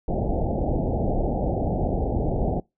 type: low-pass noise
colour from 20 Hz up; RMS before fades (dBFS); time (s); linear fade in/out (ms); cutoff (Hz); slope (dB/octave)
pink; -24; 0.08-2.6; 2; 810; 96
effects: noise-tail reverb RT60 0.2 s tail -24 dB re dry

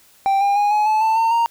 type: tone with pitch steps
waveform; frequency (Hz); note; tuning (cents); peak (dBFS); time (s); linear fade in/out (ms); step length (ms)
triangle; 784 / 803.3 / 823 / 843.2 / 863.9 / 885.1 / 906.8 / 929.1; G5 / G5 / G#5 / G#5 / A5 / A5 / A#5 / A#5; 0 / +42 / -16 / +26 / -32 / +10 / -48 / -6; -12; 0.26-1.46; 0; 150
effects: white hiss -52 dBFS RMS until 1.5 s

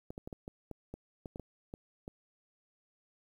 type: clicks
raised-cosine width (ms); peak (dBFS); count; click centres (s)
2; -29; 12; 0.105 / 0.179 / 0.275 / 0.328 / 0.479 / 0.713 / 0.94 / 1.258 / 1.359 / 1.397 / 1.739 / 2.079
effects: 10-bit

